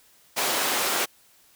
pink high-pass noise, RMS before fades -25 dBFS, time 0.36-1.06 s, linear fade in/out 20 ms, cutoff 470 Hz, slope 12 dB/octave, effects white hiss -58 dBFS RMS until 1.55 s

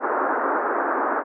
white band-pass noise, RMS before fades -23 dBFS, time 0-1.24 s, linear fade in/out 50 ms, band 270 to 1500 Hz, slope 48 dB/octave, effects none

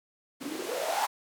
blue noise with band-pass filter sweep, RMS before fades -32 dBFS, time 0.4-1.07 s, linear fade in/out 20 ms, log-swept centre 250 to 920 Hz, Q 7.1, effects none

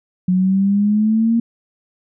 sine exponential sweep, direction up, 181.1 to 233.5 Hz, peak -12 dBFS, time 0.28-1.4 s, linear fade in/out 5 ms, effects none

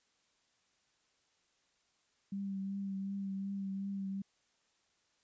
sine tone with vibrato, 195.8 Hz, G3, 2 cents flat, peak -36 dBFS, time 2.32-4.22 s, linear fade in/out 5 ms, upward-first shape triangle, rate 2.7 Hz, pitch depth 27 cents each way, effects white hiss -75 dBFS RMS until 5.23 s + resampled to 16000 Hz

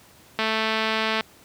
click train, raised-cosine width 0.3 ms, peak -8 dBFS, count 181, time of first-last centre 0.39-1.208 s, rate 220 Hz, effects pink hiss -52 dBFS RMS until 1.44 s + high-pass 80 Hz 12 dB/octave

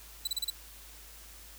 sawtooth tone bursts, 3974 Hz, B7, 10 cents sharp, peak -26 dBFS, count 5, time 0.25-0.502 s, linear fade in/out 5 ms, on 24 ms, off 33 ms, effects added 53 Hz sine -53 dBFS peak until 1.58 s + white hiss -52 dBFS RMS until 1.58 s

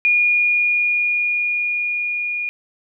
sine tone with level ramp, 2435 Hz, D#7, 38 cents flat, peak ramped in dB -12 to -21 dBFS, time 0.05-2.49 s, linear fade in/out 0 ms, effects none

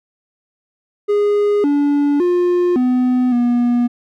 triangle tone with pitch steps, 412 / 287.8 / 354.5 / 251.3 / 241.4 Hz, G#4 / D4 / F4 / B3 / B3, -14 / -35 / +26 / +30 / -39 cents, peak -10 dBFS, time 1.08-3.88 s, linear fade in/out 20 ms, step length 560 ms, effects none

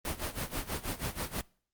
pink noise with tremolo, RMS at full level -33 dBFS, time 0.05-1.41 s, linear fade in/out 0 ms, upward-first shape sine, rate 6.2 Hz, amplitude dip 85%, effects noise-tail reverb RT60 0.5 s tail -25 dB re dry + Opus 32 kbps

